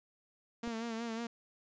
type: tone with vibrato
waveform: sawtooth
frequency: 229.2 Hz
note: A#3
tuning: 29 cents flat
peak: -33 dBFS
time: 0.63-1.27 s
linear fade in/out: 5 ms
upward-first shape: sine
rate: 5.5 Hz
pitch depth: 51 cents each way
type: clicks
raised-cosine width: 2 ms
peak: -34 dBFS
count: 2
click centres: 0.674 / 0.678 s
effects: resampled to 16000 Hz